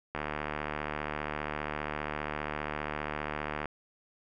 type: click train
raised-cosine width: 0.5 ms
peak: -18 dBFS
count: 264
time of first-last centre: 0.15-3.657 s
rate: 75 Hz
effects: none